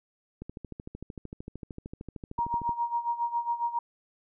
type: click train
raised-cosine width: 3 ms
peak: -26 dBFS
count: 31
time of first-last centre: 0.42-2.693 s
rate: 13.2 Hz
type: tone with tremolo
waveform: sine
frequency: 943 Hz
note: A#5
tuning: 20 cents sharp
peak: -24 dBFS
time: 2.38-3.79 s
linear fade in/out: 5 ms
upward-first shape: sine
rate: 7.3 Hz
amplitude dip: 80%
effects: none